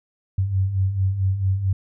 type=beating tone pair; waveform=sine; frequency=92.4 / 96.9 Hz; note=F#2 / G2; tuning=-2 / -20 cents; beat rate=4.5 Hz; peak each=-26 / -19 dBFS; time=0.38-1.73 s; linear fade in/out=5 ms; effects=none